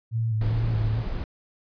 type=tone with vibrato; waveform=sine; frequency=111.2 Hz; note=A2; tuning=19 cents sharp; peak=-22 dBFS; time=0.11-1.04 s; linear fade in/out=50 ms; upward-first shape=square; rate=2.4 Hz; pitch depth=37 cents each way
type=noise; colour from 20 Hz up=brown; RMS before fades=-30 dBFS; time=0.41-1.24 s; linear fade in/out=2 ms
effects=resampled to 11025 Hz